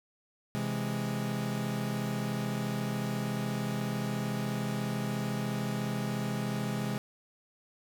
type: chord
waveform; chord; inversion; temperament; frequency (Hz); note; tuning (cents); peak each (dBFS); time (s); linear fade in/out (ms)
40% pulse; C augmented; none; equal; 130.81 / 164.81 / 207.7; C3 / E3 / G#3; 0 / 0 / 0; -34 / -38 / -33; 0.55-6.98; 0
effects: none